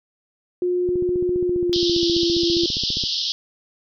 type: tone with pitch glide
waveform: sine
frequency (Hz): 358.2 to 341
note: F4 to F4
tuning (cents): +44 to -41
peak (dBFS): -18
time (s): 0.62-2.66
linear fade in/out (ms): 2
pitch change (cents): -85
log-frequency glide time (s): 1.43-2.06
type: click train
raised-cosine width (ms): 3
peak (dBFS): -18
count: 33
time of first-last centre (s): 0.89-3.038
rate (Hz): 14.9
type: band-pass noise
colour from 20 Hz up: white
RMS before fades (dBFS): -24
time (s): 1.73-3.32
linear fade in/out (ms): 0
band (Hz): 3000 to 5400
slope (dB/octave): 96
effects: none